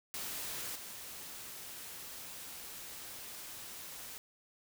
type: noise with level steps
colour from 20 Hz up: white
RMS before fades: -41 / -47 dBFS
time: 0.14-4.18 s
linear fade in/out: 0 ms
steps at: 0.75 s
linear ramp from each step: 10 ms
effects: none